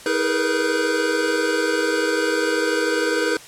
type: tone cluster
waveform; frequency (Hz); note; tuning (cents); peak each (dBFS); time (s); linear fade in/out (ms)
square; 321.7 / 414.2 / 467.3 / 487.5 / 1534; E4 / G#4 / A#4 / B4 / G6; -42 / -5 / +4 / -23 / -38; -26; 0.06-3.37; 2
effects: white hiss -41 dBFS RMS until 3.47 s + low-pass 9000 Hz 12 dB/octave

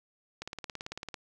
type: click train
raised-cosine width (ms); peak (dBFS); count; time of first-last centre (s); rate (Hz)
0.2; -21; 14; 0.42-1.142; 18
effects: none

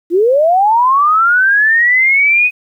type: linear sweep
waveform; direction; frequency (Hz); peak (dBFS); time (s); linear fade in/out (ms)
sine; up; 322 to 2519; -7; 0.1-2.51; 50
effects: 8-bit

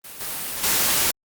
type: noise with level steps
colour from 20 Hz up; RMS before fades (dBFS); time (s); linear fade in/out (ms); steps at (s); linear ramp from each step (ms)
white; -38 / -29 / -20; 0.04-1.11; 5; 0.2 / 0.63; 10
effects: Opus 32 kbps

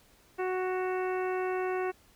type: harmonic tone with a mistuned harmonic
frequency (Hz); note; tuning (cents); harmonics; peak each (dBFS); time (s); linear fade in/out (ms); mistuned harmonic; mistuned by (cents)
370; F#4; 0; 1 / 2 / 3 / 4 / 5 / 6 / 7; -30 / -36 / -40 / -42 / -44 / -46 / -47; 0.38-1.92; 20; 7; +55
effects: pink hiss -62 dBFS RMS until 2.15 s

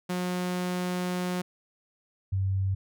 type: tone pair in turn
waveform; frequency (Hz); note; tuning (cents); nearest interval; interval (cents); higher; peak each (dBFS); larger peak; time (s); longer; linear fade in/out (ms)
sawtooth / sine; 180 / 96.18; F#3 / G2; -47 / -32; major seventh; 1085; first; -24; neither; 0.09-1.42 / 2.32-2.75; first; 10
effects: none

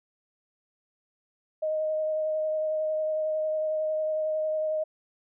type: tone with vibrato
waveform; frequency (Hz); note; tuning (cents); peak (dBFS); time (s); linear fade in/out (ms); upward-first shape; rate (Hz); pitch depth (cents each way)
sine; 622.3; D#5; 0; -25; 1.62-4.84; 10; sine; 11; 12
effects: none

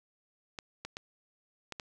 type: clicks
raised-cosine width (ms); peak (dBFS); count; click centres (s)
0.2; -22; 5; 0.588 / 0.85 / 0.969 / 1.723 / 1.798
effects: none

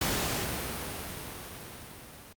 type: noise with level ramp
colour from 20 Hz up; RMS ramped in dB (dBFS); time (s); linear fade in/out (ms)
pink; -28 to -49; 0.01-2.33; 5
effects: high-pass 60 Hz 12 dB/octave + Opus 48 kbps

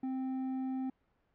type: tone with hard clipping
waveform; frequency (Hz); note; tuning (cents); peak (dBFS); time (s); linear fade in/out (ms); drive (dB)
triangle; 261.6; C4; 0; -35; 0.03-0.9; 5; 9
effects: pink hiss -75 dBFS RMS until 1.34 s + low-pass 2000 Hz 12 dB/octave

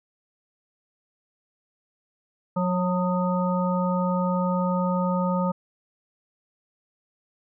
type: harmonic tone with a mistuned harmonic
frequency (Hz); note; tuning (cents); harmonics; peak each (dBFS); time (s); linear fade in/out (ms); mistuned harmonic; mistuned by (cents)
181.6; F#3; -32; 1 / 3 / 5 / 7; -23 / -28 / -30 / -31; 2.56-5.52; 10; 7; -38
effects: none

